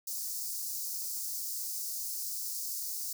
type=high-pass noise; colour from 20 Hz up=white; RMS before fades=-37 dBFS; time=0.07-3.13 s; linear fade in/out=5 ms; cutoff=4700 Hz; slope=48 dB/octave; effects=none